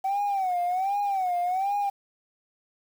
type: tone with vibrato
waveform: sine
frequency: 758 Hz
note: F#5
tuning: 42 cents sharp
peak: -22 dBFS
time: 0.04-1.9 s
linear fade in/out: 10 ms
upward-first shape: sine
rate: 1.3 Hz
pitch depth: 130 cents each way
effects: tanh soft clip ceiling -20 dBFS + 8-bit